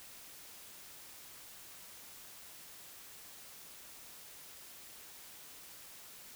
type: silence
effects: white hiss -53 dBFS RMS until 6.35 s